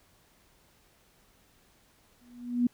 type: tone with exponential growth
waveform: sine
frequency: 242.9 Hz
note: B3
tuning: 29 cents flat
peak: -19 dBFS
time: 2.21-2.67 s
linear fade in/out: 5 ms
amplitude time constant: 98 ms
effects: pink hiss -64 dBFS RMS until 2.73 s